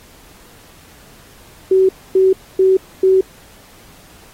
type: tone bursts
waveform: sine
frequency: 378.9 Hz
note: F#4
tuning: 41 cents sharp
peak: -8 dBFS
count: 4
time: 1.71-3.21 s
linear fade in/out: 5 ms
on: 180 ms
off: 260 ms
effects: pink hiss -45 dBFS RMS until 4.33 s + AAC 48 kbps